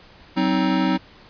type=chord; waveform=square; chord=C diminished; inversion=second; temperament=just; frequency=188.37 / 261.6 / 314 Hz; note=Gb3 / C4 / Eb4; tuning=+31 / 0 / +16 cents; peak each=-23 dBFS; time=0.36-0.98 s; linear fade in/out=20 ms; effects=pink hiss -48 dBFS RMS until 1.29 s + resampled to 11025 Hz